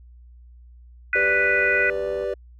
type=harmonic tone; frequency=493.9 Hz; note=B4; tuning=in tune; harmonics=3 / 4 / 5; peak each=-21 / -22 / -25 dBFS; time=1.13-1.9 s; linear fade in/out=2 ms
type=chord; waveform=triangle; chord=G major; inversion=none; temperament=equal; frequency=392 / 493.9 / 587.3 Hz; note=G4 / B4 / D5; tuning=0 / 0 / 0 cents; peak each=-26 dBFS; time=1.15-2.34 s; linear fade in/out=5 ms
type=click train; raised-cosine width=1 ms; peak=-29 dBFS; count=80; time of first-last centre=1.17-2.239 s; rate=73.9 Hz
effects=added 60 Hz sine -44 dBFS peak until 2.59 s